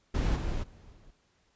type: noise with level steps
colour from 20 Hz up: brown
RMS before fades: -27 / -32 / -52 / -55 dBFS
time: 0.14-1.11 s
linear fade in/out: 10 ms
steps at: 0.35 / 0.62 / 0.92 s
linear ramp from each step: 20 ms
effects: pink hiss -70 dBFS RMS until 1.55 s + resampled to 16000 Hz